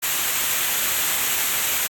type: noise with comb filter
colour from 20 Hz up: white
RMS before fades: -22 dBFS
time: 0.02-1.88 s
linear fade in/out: 20 ms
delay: 0.2 ms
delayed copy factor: -0.5
effects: AAC 64 kbps